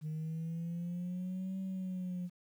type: linear two-way sweep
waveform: sine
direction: up then down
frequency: 153.1 to 191.3 to 177.1 Hz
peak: -34 dBFS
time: 0.01-2.3 s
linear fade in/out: 50 ms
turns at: 1.59 s
effects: tanh soft clip ceiling -34 dBFS + 11-bit